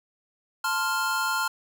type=chord; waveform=square; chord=F major; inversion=first; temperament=equal; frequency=880 / 1046.5 / 1396.9 Hz; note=A5 / C6 / F6; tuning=0 / 0 / 0 cents; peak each=-32 / -31 / -27 dBFS; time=0.64-1.48 s; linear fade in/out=5 ms; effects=none